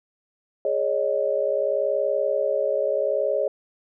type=chord; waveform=sine; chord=Ab suspended fourth; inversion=none; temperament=equal with one note detuned; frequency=415.3 / 554.4 / 615.1 Hz; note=Ab4 / Db5 / Eb5; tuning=0 / 0 / -20 cents; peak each=-27 / -23 / -25 dBFS; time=0.65-3.48 s; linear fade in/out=2 ms; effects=none